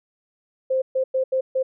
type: tone bursts at uneven times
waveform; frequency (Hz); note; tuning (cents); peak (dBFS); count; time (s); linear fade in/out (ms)
sine; 523.3; C5; 0; -18; 5; 0.7-0.82 / 0.95-1.04 / 1.14-1.24 / 1.32-1.41 / 1.55-1.63; 10
effects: none